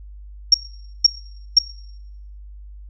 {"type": "tone bursts", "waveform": "sine", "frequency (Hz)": 5550, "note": "F8", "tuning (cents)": -12, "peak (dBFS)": -6, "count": 3, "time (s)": [0.52, 1.589], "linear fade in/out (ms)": 5, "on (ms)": 23, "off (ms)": 500, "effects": ["noise-tail reverb RT60 0.8 s tail -19 dB re dry", "added 50 Hz sine -36 dBFS peak until 2.89 s"]}